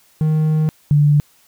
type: tone pair in turn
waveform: triangle / sine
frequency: 155.56 / 146.83 Hz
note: D#3 / D3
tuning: 0 / 0 cents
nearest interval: minor second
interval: 100 cents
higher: first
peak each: -11 / -9 dBFS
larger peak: second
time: 0.21-0.69 / 0.91-1.2 s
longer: first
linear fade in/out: 0 ms
effects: white hiss -54 dBFS RMS until 1.47 s